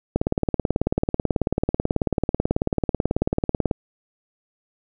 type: click train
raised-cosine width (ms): 2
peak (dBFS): -6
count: 66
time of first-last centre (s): 0.16-3.712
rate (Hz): 18.3
effects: none